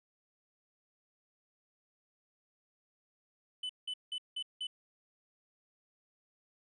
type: tone bursts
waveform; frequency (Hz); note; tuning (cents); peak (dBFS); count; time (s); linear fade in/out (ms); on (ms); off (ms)
triangle; 3004; F#7; +26; -34; 5; 3.63-4.67; 5; 64; 180
effects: resampled to 24000 Hz